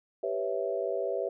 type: chord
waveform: sine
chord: C# half-diminished seventh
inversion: second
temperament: equal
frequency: 392 / 493.9 / 554.4 / 659.3 Hz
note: G4 / B4 / C#5 / E5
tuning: 0 / 0 / 0 / 0 cents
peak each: -34 dBFS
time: 0.23-1.29 s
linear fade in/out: 5 ms
effects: none